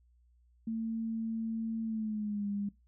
sine tone with pitch glide, 224.8 to 202.6 Hz, A3 to G#3, +37 to -43 cents, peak -32 dBFS, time 0.67-2.69 s, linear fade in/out 5 ms, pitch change -180 cents, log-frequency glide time 1.83-2.47 s, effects noise-tail reverb RT60 0.2 s tail -21 dB re dry + added 60 Hz sine -63 dBFS peak until 2.87 s

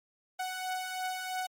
sawtooth beating tone pair, 740 / 743 Hz, F#5 / F#5, 0 / +7 cents, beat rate 3 Hz, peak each -36 / -31 dBFS, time 0.39-1.47 s, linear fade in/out 10 ms, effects MP3 64 kbps

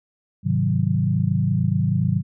sine chord, Ab dominant seventh, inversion none, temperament equal, 103.83 / 130.81 / 155.56 / 185 Hz, Ab2 / C3 / Eb3 / Gb3, 0 / 0 / 0 / 0 cents, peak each -23 dBFS, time 0.43-2.23 s, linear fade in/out 50 ms, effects none

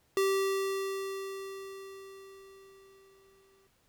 square tone with exponential decay, 388.7 Hz, G4, 15 cents flat, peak -25 dBFS, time 0.17-3.67 s, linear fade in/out 1 ms, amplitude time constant 760 ms, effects pink hiss -70 dBFS RMS until 3.88 s

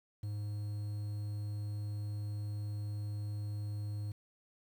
triangle tone with quantisation, 103.83 Hz, G#2, in tune, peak -34 dBFS, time 0.23-4.12 s, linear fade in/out 5 ms, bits 10, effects none

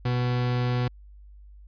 40% pulse tone, 123.47 Hz, B2, in tune, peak -22 dBFS, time 0.05-0.88 s, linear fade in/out 5 ms, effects added 50 Hz sine -45 dBFS peak until 1.67 s + resampled to 11025 Hz

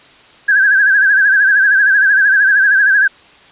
sine tone with vibrato, 1605 Hz, G6, 40 cents sharp, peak -7 dBFS, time 0.48-3.08 s, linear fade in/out 10 ms, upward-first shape sine, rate 13 Hz, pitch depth 85 cents each way, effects white hiss -43 dBFS RMS until 3.51 s + resampled to 8000 Hz

